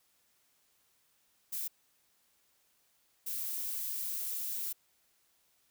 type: noise bursts at uneven times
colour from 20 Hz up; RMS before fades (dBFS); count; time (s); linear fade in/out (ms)
violet; -37; 2; 1.52-1.68 / 3.26-4.73; 10
effects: white hiss -72 dBFS RMS until 5.7 s